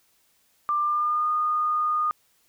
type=tone with pitch glide; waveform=sine; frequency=1187 to 1226 Hz; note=D6 to D#6; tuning=+18 to -26 cents; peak=-21 dBFS; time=0.69-2.11 s; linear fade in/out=0 ms; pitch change=+56 cents; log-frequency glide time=0.8-1.29 s; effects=white hiss -65 dBFS RMS until 2.48 s